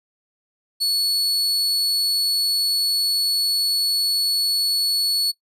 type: tone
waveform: 40% pulse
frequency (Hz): 4409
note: C#8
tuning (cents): -10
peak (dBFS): -17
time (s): 0.8-5.32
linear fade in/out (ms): 20
effects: noise-tail reverb RT60 0.1 s tail -19 dB re dry + resampled to 32000 Hz